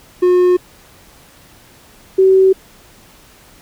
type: tone pair in turn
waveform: triangle / sine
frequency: 360 / 380.6 Hz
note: F#4 / F#4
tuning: -47 / +49 cents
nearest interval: minor second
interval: 96 cents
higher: second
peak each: -6 dBFS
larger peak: neither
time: 0.22-0.57 / 2.18-2.53 s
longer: neither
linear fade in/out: 10 ms
effects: pink hiss -45 dBFS RMS until 3.61 s